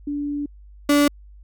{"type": "tone pair in turn", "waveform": ["sine", "35% pulse"], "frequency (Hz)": [289.4, 289.4], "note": ["D4", "D4"], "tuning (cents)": [-25, -25], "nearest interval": "unison", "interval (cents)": 0, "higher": "neither", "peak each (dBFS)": [-23, -12], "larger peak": "second", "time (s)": [[0.07, 0.46], [0.89, 1.08]], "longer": "first", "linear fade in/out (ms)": 5, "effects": ["added 50 Hz sine -42 dBFS peak until 1.43 s"]}